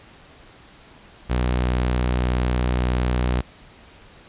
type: tone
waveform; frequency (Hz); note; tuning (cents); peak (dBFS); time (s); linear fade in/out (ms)
sawtooth; 61.7; B1; -1; -15; 1.29-3.42; 20
effects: pink hiss -48 dBFS RMS until 4.28 s + resampled to 8000 Hz